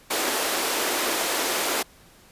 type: high-pass noise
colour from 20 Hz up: pink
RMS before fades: -25 dBFS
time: 0.1-1.83 s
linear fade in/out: 10 ms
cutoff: 310 Hz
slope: 24 dB/octave
effects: pink hiss -53 dBFS RMS until 2.31 s + resampled to 32000 Hz